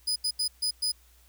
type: tone bursts at uneven times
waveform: 35% pulse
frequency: 4978 Hz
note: D#8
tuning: in tune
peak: -24 dBFS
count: 5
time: 0.07-0.16 / 0.24-0.31 / 0.39-0.48 / 0.62-0.71 / 0.82-0.92 s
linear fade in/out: 10 ms
effects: added 60 Hz sine -58 dBFS peak until 1.28 s + white hiss -62 dBFS RMS until 1.28 s